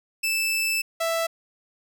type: tone pair in turn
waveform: sawtooth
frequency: 2637 / 660.8 Hz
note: E7 / E5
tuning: 0 / +4 cents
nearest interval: 2 octaves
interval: 2396 cents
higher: first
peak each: -19 dBFS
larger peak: neither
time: 0.23-0.82 / 1-1.27 s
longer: first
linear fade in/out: 10 ms
effects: none